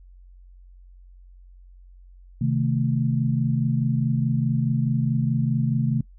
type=chord; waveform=sine; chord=A diminished; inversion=first; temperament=equal with one note detuned; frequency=130.81 / 155.56 / 222.3 Hz; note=C3 / Eb3 / A3; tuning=0 / 0 / +18 cents; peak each=-22 / -25 / -25 dBFS; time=2.41-6.01 s; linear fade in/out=5 ms; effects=noise-tail reverb RT60 0.1 s tail -23 dB re dry + added 45 Hz sine -45 dBFS peak until 6.18 s